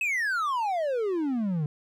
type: exponential sweep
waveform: triangle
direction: down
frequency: 2637 to 143.2 Hz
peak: -23 dBFS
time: 0.01-1.66 s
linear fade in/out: 2 ms
effects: none